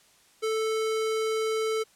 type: tone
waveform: square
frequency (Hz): 440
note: A4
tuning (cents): 0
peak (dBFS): -26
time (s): 0.42-1.84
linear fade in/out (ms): 20
effects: white hiss -60 dBFS RMS until 1.95 s + low-pass 10000 Hz 12 dB/octave